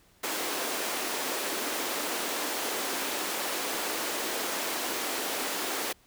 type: high-pass noise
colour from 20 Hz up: pink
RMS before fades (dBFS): -32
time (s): 0.23-5.93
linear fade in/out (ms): 10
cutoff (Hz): 290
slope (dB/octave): 24
effects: pink hiss -62 dBFS RMS until 6.06 s